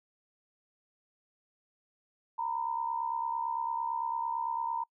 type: tone pair together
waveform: sine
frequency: 922 / 990.9 Hz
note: A#5 / B5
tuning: -19 / +5 cents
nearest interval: minor second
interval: 124 cents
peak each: -32 / -36 dBFS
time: 2.38-4.84 s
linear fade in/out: 10 ms
effects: noise-tail reverb RT60 0.1 s tail -26 dB re dry